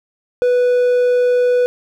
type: tone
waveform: triangle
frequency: 493.4 Hz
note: B4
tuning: 2 cents flat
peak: -9 dBFS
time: 0.42-1.66 s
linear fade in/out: 0 ms
effects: none